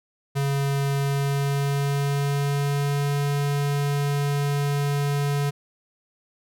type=tone with pitch glide; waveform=square; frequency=139.6 to 142.86 Hz; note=C#3 to D3; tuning=+13 to -47 cents; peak=-22 dBFS; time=0.35-5.51 s; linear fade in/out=20 ms; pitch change=+40 cents; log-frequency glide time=0.95-3.2 s; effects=none